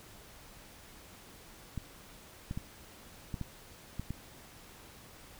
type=clicks; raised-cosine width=5 ms; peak=-24 dBFS; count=7; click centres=1.777 / 2.511 / 2.575 / 3.342 / 3.413 / 3.996 / 4.106 s; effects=pink hiss -54 dBFS RMS until 5.39 s